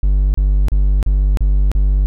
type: tone bursts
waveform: triangle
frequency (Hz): 48.99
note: G1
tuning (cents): 0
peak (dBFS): -8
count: 6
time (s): 0.03-2.06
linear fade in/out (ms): 0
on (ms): 310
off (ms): 34
effects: none